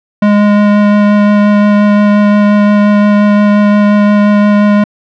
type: tone with vibrato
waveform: square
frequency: 206.6 Hz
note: G#3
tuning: 9 cents flat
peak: -5 dBFS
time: 0.22-4.84 s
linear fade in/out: 5 ms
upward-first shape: sine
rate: 5.7 Hz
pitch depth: 9 cents each way
effects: low-pass 2000 Hz 12 dB/octave